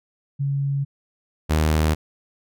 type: tone pair in turn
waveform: sine / sawtooth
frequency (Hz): 139.5 / 77.8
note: C#3 / D#2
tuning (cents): +11 / 0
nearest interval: minor seventh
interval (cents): 1011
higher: first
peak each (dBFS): -20 / -13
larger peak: second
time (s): 0.39-0.85 / 1.49-1.95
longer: neither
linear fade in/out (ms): 20
effects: none